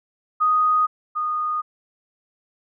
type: tone pair in turn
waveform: sine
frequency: 1244.5 / 1231.6 Hz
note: D#6 / D#6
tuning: 0 / -18 cents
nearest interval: unison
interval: 18 cents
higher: first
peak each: -15 / -21 dBFS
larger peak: first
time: 0.4-0.87 / 1.15-1.62 s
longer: neither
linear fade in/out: 20 ms
effects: none